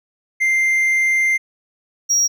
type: tone pair in turn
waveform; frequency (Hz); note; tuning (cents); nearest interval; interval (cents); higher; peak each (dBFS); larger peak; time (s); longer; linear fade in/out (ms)
triangle; 2093 / 5666; C7 / F8; 0 / +24; octave + perfect fourth; 1724; second; -12; neither; 0.4-1.38 / 2.09-2.28; first; 20
effects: none